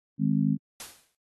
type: chord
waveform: sine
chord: Ab major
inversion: second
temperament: just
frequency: 155.74 / 207.7 / 259.6 Hz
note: Eb3 / Ab3 / C4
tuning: +2 / 0 / -13 cents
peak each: -26 / -25 / -27 dBFS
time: 0.18-0.58 s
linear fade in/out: 50 ms
type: noise with exponential decay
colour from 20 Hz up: white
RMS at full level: -37 dBFS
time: 0.8-1.15 s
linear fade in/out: 1 ms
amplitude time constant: 75 ms
effects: AAC 32 kbps